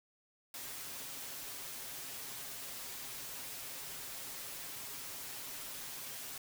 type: noise with comb filter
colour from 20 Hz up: white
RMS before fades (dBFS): -45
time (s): 0.54-6.38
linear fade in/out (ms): 2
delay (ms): 7.4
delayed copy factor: +0.55
effects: none